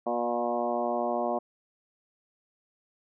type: harmonic tone with a mistuned harmonic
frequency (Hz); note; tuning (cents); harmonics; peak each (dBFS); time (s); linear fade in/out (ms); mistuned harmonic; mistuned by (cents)
120; B2; -49; 2 / 3 / 4 / 5 / 6 / 7 / 8 / 9; -35 / -35 / -37 / -31 / -31 / -38 / -39 / -39; 0.06-1.39; 10; 6; -18
effects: none